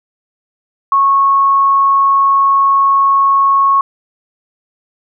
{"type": "tone", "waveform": "sine", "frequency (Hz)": 1100, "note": "C#6", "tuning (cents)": -14, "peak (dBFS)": -7, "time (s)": [0.92, 3.81], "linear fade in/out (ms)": 2, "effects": []}